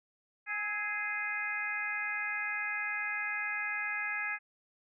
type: harmonic tone with a mistuned harmonic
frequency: 415.3 Hz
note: G#4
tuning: in tune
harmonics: 2 / 3 / 4 / 5 / 6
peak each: -45 / -44 / -36 / -37 / -39 dBFS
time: 0.46-4.39 s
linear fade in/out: 50 ms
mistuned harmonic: 3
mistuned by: +58 cents
effects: none